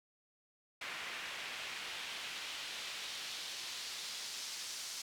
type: noise with band-pass filter sweep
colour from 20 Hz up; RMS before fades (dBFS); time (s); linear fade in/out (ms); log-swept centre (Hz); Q
pink; -44; 0.81-5.02; 5; 2200 to 5500; 1.3
effects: none